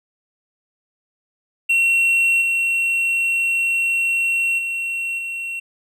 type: tone with level steps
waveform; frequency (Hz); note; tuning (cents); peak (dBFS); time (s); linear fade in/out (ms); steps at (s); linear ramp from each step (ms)
triangle; 2726; F7; -43; -12 / -15 / -20 / -23; 1.69-5.6; 10; 2.41 / 4.58 / 5.18; 10
effects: none